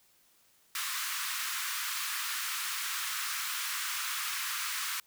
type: high-pass noise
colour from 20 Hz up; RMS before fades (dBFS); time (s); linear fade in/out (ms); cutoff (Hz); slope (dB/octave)
pink; -35; 0.75-5; 2; 1100; 48
effects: white hiss -66 dBFS RMS until 5.06 s